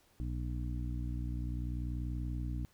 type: harmonic tone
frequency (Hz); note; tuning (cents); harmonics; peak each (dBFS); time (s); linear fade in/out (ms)
60.5; B1; -35; 1 / 2 / 3 / 4 / 5; -36 / -40 / -49 / -47 / -47; 0.2-2.65; 0
effects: pink hiss -68 dBFS RMS until 2.73 s